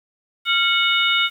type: harmonic tone with a mistuned harmonic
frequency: 734 Hz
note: F#5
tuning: 14 cents flat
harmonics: 2 / 3 / 4 / 5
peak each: -21 / -21 / -21 / -21 dBFS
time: 0.45-1.3 s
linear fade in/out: 50 ms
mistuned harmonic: 2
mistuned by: -98 cents
effects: 8-bit